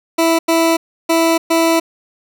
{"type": "tone bursts at uneven times", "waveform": "20% pulse", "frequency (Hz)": 329.6, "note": "E4", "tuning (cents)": 0, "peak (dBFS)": -6, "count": 4, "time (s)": [[0.18, 0.39], [0.48, 0.77], [1.09, 1.38], [1.5, 1.8]], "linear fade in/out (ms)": 10, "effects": []}